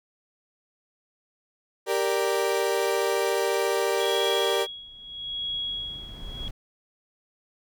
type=chord; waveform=35% pulse; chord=G minor; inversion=none; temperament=equal; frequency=392 / 466.2 / 587.3 Hz; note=G4 / Bb4 / D5; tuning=0 / 0 / 0 cents; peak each=-25 / -25 / -27 dBFS; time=1.86-4.67 s; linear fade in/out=50 ms
type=noise with exponential growth; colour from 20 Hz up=brown; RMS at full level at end=-35 dBFS; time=3.7-6.51 s; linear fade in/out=5 ms; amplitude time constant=610 ms
type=tone with tremolo; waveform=sine; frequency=3322 Hz; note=G#7; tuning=in tune; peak=-27 dBFS; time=4-6.48 s; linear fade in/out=0 ms; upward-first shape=sine; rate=0.8 Hz; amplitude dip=85%
effects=none